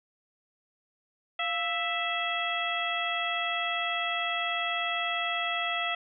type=harmonic tone with a mistuned harmonic; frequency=659.3 Hz; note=E5; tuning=in tune; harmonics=1 / 2 / 3 / 4 / 5; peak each=-34 / -34 / -34 / -34 / -34 dBFS; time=1.39-5.95 s; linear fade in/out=5 ms; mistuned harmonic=1; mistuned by=+91 cents; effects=none